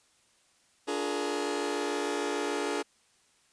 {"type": "chord", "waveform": "sawtooth", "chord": "Bb dominant seventh", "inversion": "first", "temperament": "just", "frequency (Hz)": [291.4, 349.6, 419.5, 466.2], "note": ["D4", "F4", "Ab4", "Bb4"], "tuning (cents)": [-13, 2, 17, 0], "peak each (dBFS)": [-31, -33, -29, -33], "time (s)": [0.87, 2.83], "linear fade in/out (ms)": 20, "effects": ["white hiss -66 dBFS RMS until 3.52 s", "resampled to 22050 Hz"]}